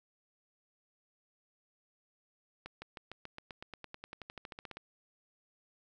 accelerating click train, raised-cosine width 0.3 ms, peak -28 dBFS, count 22, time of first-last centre 2.66-4.77 s, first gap 160 ms, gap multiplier 0.95, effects none

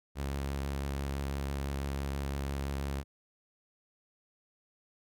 sawtooth tone with vibrato, 69.3 Hz, C#2, in tune, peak -29 dBFS, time 0.15-3.04 s, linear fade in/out 50 ms, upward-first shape square, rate 6 Hz, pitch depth 13 cents each way, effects none

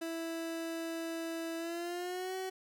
30% pulse tone with pitch glide, 329.6 to 376.4 Hz, E4 to F#4, 0 to +30 cents, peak -34 dBFS, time 0.01-2.5 s, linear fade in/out 10 ms, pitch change +230 cents, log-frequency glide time 1.57-2.35 s, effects none

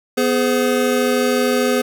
square tone cluster, 246.9 / 419.8 / 513 Hz, B3 / G#4 / C5, 0 / +19 / -34 cents, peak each -20 dBFS, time 0.17-1.82 s, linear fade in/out 10 ms, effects none

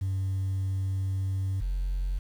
sine tone pair in turn, 95.9 / 45.26 Hz, G2 / F#1, -37 / -37 cents, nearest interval octave + minor second, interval 1300 cents, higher first, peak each -24 dBFS, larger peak neither, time 0.01-1.61 / 1.61-2.19 s, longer first, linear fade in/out 10 ms, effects tanh soft clip ceiling -25 dBFS + 9-bit

